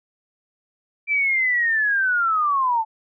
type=linear sweep; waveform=sine; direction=down; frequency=2349 to 864 Hz; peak=-17 dBFS; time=1.07-2.85 s; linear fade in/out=50 ms; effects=none